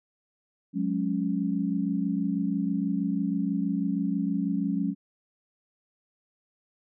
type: chord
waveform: sine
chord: F# suspended second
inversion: none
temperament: equal with one note detuned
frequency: 181.5 / 207.7 / 277.2 Hz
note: F#3 / G#3 / C#4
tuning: -33 / 0 / 0 cents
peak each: -29 dBFS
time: 0.73-4.95 s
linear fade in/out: 50 ms
effects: none